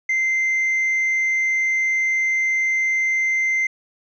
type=tone with hard clipping; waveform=triangle; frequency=2081 Hz; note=C7; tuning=10 cents flat; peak=-18 dBFS; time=0.09-3.67 s; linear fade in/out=5 ms; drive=5 dB; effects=resampled to 16000 Hz